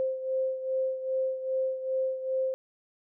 sine beating tone pair, 523.3 / 525.8 Hz, C5 / C5, 0 / +8 cents, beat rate 2.5 Hz, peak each -28 / -34 dBFS, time 0-2.54 s, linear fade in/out 0 ms, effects none

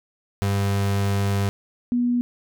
35% pulse / sine tone pair in turn, 99.5 / 242.9 Hz, G2 / B3, +26 / -29 cents, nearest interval octave + minor third, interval 1545 cents, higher second, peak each -18 dBFS, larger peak neither, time 0.42-1.49 / 1.92-2.21 s, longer first, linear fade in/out 0 ms, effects none

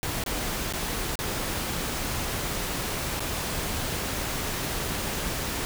pink noise with dropouts, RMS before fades -30 dBFS, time 0.03-5.65 s, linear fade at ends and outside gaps 0 ms, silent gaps 0.238-0.262 / 0.725-0.736 / 1.155-1.19 / 3.195-3.204 s, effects none

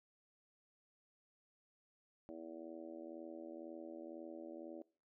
harmonic tone, 82 Hz, E2, 9 cents flat, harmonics 3 / 4 / 5 / 6 / 7 / 8 / 9, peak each -56 / -50 / -59 / -62 / -53 / -62 / -64 dBFS, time 2.29-4.82 s, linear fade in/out 0 ms, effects noise-tail reverb RT60 0.4 s tail -23 dB re dry

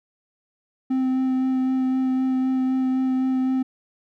triangle tone with vibrato, 260 Hz, C4, 11 cents flat, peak -17 dBFS, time 0.9-3.63 s, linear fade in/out 10 ms, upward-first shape sine, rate 3.9 Hz, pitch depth 10 cents each way, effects none

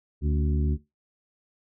harmonic tone with a mistuned harmonic, 74.2 Hz, D2, 18 cents sharp, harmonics 1 / 2 / 3 / 4 / 5, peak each -23 / -29 / -33 / -35 / -37 dBFS, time 0.21-0.78 s, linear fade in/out 50 ms, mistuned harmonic 4, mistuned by -72 cents, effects noise-tail reverb RT60 0.2 s tail -17 dB re dry

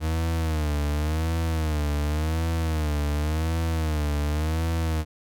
40% pulse tone with vibrato, 77.78 Hz, D#2, in tune, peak -22 dBFS, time 0-5.05 s, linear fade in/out 50 ms, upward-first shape sine, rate 0.9 Hz, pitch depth 100 cents each way, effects none

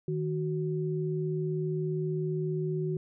sine tone pair together, 156.1 / 371.3 Hz, D#3 / F#4, +6 / +6 cents, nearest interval octave + minor third, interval 1500 cents, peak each -30 / -32 dBFS, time 0.08-2.97 s, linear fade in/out 2 ms, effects none

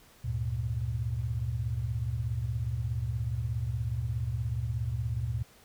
sine tone cluster, 73.5 / 101.5 / 118.3 Hz, D2 / G#2 / A#2, +2 / -39 / +26 cents, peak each -35 / -36 / -31 dBFS, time 0.24-5.43 s, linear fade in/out 10 ms, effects pink hiss -58 dBFS RMS until 5.64 s

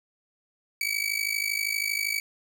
sawtooth tone with amplitude modulation, 2283 Hz, D7, 50 cents flat, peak -19 dBFS, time 0.81-2.2 s, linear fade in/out 2 ms, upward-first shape sine, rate 52.6 Hz, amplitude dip 85%, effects none

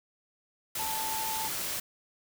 sine tone in noise, 882 Hz, A5, 4 cents sharp, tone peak -34 dBFS, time 0.79-1.48 s, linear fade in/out 5 ms, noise white, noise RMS -34 dBFS, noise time 0.75-1.8 s, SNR -3 dB, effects none

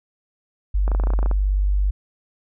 sine tone, 49 Hz, G1, in tune, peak -16 dBFS, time 0.74-1.91 s, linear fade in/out 10 ms
clicks, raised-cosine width 1 ms, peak -15 dBFS, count 12, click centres 0.879 / 0.917 / 0.949 / 0.999 / 1.037 / 1.071 / 1.104 / 1.136 / 1.19 / 1.229 / 1.26 / 1.313 s
effects none

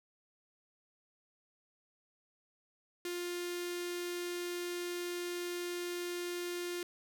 sawtooth tone with notch filter, 351.7 Hz, F4, 12 cents sharp, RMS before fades -39 dBFS, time 3.05-6.83 s, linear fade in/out 2 ms, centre 800 Hz, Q 0.6, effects none

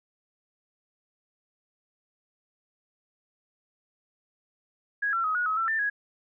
sine tone with pitch steps, 1657 / 1354 / 1265 / 1453 / 1278 / 1342 / 1783 / 1663 Hz, G#6 / E6 / D#6 / F#6 / D#6 / E6 / A6 / G#6, -4 / +46 / +28 / -32 / +46 / +31 / +22 / +2 cents, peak -24 dBFS, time 5.02-5.9 s, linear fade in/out 10 ms, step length 110 ms, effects none

